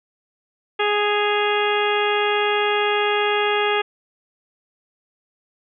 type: harmonic tone with a mistuned harmonic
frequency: 415.3 Hz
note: G#4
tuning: in tune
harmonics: 1 / 2 / 3 / 4 / 5 / 6 / 7 / 8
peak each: -21 / -24 / -26 / -27 / -28 / -29 / -29 / -30 dBFS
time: 0.79-3.82 s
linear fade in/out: 10 ms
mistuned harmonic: 7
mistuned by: -59 cents
effects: none